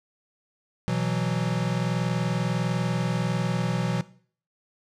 square chord, B suspended fourth, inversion none, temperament equal, 123.47 / 164.81 / 185 Hz, B2 / E3 / F#3, 0 / 0 / 0 cents, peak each -29 dBFS, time 0.88-4.01 s, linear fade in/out 0 ms, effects noise-tail reverb RT60 0.5 s tail -18 dB re dry + low-pass 7000 Hz 12 dB/octave

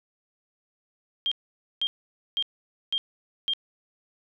sine tone bursts, 3200 Hz, G7, 35 cents sharp, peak -23 dBFS, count 5, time 1.26-3.535 s, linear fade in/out 0 ms, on 55 ms, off 500 ms, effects none

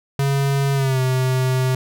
square tone with pitch glide, 138.59 to 129.31 Hz, C#3 to C3, 0 to -20 cents, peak -17 dBFS, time 0.19-1.75 s, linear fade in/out 2 ms, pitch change -120 cents, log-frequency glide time 0.74-1 s, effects none

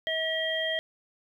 harmonic tone, 641 Hz, E5, 49 cents flat, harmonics 1 / 3 / 5, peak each -31 / -31 / -31 dBFS, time 0.07-0.79 s, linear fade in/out 0 ms, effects 10-bit

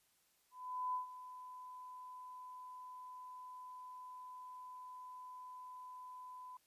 sine tone with ADSR envelope, 1005 Hz, B5, 30 cents sharp, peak -35 dBFS, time 0.51-6.57 s, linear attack 430 ms, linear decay 120 ms, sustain -14 dB, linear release 3 ms, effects white hiss -75 dBFS RMS until 6.66 s + resampled to 32000 Hz

